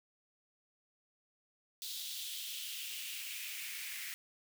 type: noise with high-pass filter sweep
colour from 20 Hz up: white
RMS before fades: -43 dBFS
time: 1.82-4.14 s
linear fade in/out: 0 ms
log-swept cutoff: 3800 to 2000 Hz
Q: 3.4
effects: none